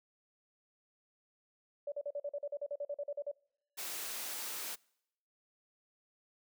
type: tone bursts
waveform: sine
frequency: 576 Hz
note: D5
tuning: 34 cents flat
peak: -35 dBFS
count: 16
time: 1.87-3.315 s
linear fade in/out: 5 ms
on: 50 ms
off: 43 ms
type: noise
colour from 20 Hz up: white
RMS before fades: -41 dBFS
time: 3.77-4.76 s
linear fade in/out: 20 ms
effects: noise-tail reverb RT60 0.8 s tail -26 dB re dry + high-pass 300 Hz 12 dB/octave